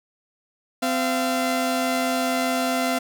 sawtooth tone pair together, 256.9 / 685.8 Hz, C4 / F5, -32 / -32 cents, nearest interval octave + perfect fourth, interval 1700 cents, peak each -20 dBFS, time 0.82-2.99 s, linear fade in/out 10 ms, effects none

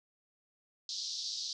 white band-pass noise, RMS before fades -39 dBFS, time 0.89-1.53 s, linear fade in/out 2 ms, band 3800 to 5700 Hz, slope 48 dB/octave, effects none

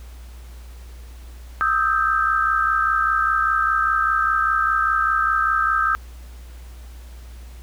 sine tone cluster, 1245 / 1310 / 1572 Hz, D#6 / E6 / G6, +1 / -11 / +4 cents, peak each -21 dBFS, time 1.61-5.95 s, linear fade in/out 0 ms, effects added 60 Hz sine -36 dBFS peak until 7.62 s + pink hiss -50 dBFS RMS until 7.62 s

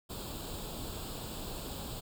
pink noise with comb filter, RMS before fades -41 dBFS, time 0.09-2.01 s, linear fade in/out 20 ms, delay 0.25 ms, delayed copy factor +0.75, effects none

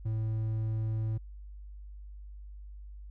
triangle tone, 110 Hz, A2, in tune, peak -27 dBFS, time 0.05-1.18 s, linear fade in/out 10 ms, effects added 50 Hz sine -43 dBFS peak until 3.1 s

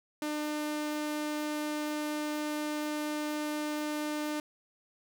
sawtooth tone, 300.7 Hz, D4, 41 cents sharp, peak -28 dBFS, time 0.22-4.4 s, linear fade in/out 2 ms, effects none

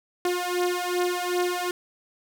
sawtooth beating tone pair, 355.5 / 358.1 Hz, F4 / F4, +31 / +43 cents, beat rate 2.6 Hz, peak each -23 dBFS, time 0.25-1.71 s, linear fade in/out 2 ms, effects none

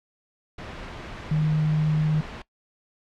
sine tone in noise, 154.1 Hz, D#3, 16 cents flat, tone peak -19 dBFS, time 1.31-2.21 s, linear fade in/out 5 ms, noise pink, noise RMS -37 dBFS, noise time 0.58-2.42 s, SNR +15 dB, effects noise-tail reverb RT60 0.1 s tail -19 dB re dry + low-pass 3000 Hz 12 dB/octave

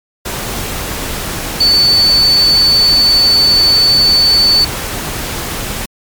sine tone in noise, 4494 Hz, C#8, 23 cents sharp, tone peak -6 dBFS, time 1.6-4.65 s, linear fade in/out 10 ms, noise pink, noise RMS -20 dBFS, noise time 0.25-5.86 s, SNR +11 dB, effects MP3 96 kbps

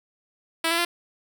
5% pulse tone with pitch steps, 328.1 / 336.5 / 345.2 Hz, E4 / E4 / F4, -8 / +36 / -20 cents, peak -10 dBFS, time 0.64-0.85 s, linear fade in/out 5 ms, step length 70 ms, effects none

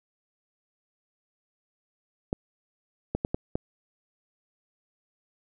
clicks, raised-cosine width 2 ms, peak -13 dBFS, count 5, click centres 2.329 / 3.15 / 3.249 / 3.345 / 3.555 s, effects none

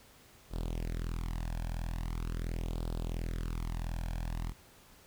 sawtooth tone with flanger, 41.43 Hz, E1, 9 cents sharp, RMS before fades -36 dBFS, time 0.5-4.54 s, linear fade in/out 50 ms, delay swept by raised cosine 0.23 to 1.23 ms, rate 0.42 Hz, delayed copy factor +1, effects pink hiss -59 dBFS RMS until 5.06 s

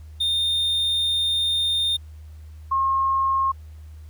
triangle / sine tone pair in turn, 3641 / 1075.6 Hz, A#7 / C6, -41 / +47 cents, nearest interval octave + major sixth, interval 2112 cents, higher first, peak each -18 dBFS, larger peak neither, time 0.2-1.97 / 2.71-3.52 s, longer first, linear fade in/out 10 ms, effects added 77 Hz sine -38 dBFS peak until 4.09 s + pink hiss -60 dBFS RMS until 4.09 s

